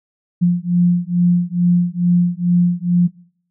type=beating tone pair; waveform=sine; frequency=174.61 / 176.91 Hz; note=F3 / F3; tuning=0 / +23 cents; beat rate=2.3 Hz; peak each=-15 dBFS; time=0.41-3.08 s; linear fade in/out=20 ms; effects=noise-tail reverb RT60 0.6 s tail -23 dB re dry